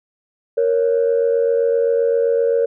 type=tone pair together; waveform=sine; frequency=466.7 / 554.4 Hz; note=A#4 / C#5; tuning=+2 / 0 cents; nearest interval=minor third; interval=298 cents; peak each=-14 / -18 dBFS; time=0.57-2.66 s; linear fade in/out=10 ms; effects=tanh soft clip ceiling -8 dBFS